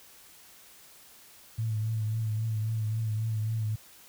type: tone with vibrato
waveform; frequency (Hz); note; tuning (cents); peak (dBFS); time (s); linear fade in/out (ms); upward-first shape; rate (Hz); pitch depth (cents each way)
sine; 110; A2; 0; -27; 1.58-3.76; 10; triangle; 3.7; 51
effects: white hiss -54 dBFS RMS until 4.08 s